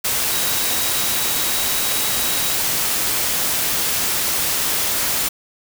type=tone in noise; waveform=sine; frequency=3850 Hz; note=B7; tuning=45 cents flat; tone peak=-30 dBFS; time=0.31-2.56 s; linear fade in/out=10 ms; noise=white; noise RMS=-20 dBFS; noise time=0.04-5.29 s; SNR=-13 dB; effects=none